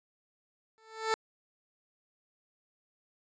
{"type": "tone with exponential growth", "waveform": "15% pulse", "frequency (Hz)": 442.6, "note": "A4", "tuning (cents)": 10, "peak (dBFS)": -18, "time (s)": [0.78, 1.14], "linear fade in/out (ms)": 0, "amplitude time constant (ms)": 77, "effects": ["resampled to 16000 Hz"]}